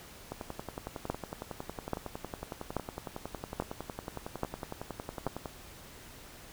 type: two click trains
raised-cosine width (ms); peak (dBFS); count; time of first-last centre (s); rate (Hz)
1; -16 / -23; 6 / 57; 1.1-5.267 / 0.32-5.458; 1.2 / 10.9
effects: pink hiss -51 dBFS RMS until 6.52 s